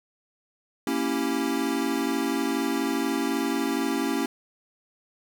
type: chord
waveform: square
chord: A# diminished seventh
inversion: none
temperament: equal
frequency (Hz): 233.1 / 277.2 / 329.6 / 392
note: A#3 / C#4 / E4 / G4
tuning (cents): 0 / 0 / 0 / 0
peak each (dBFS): -32 / -28 / -31 / -33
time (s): 0.87-4.26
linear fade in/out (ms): 2
effects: none